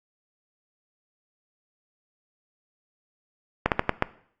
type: slowing click train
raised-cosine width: 0.5 ms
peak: -4 dBFS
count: 5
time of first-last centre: 3.66-4.024 s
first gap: 58 ms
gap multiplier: 1.31
effects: noise-tail reverb RT60 0.6 s tail -18 dB re dry + Opus 48 kbps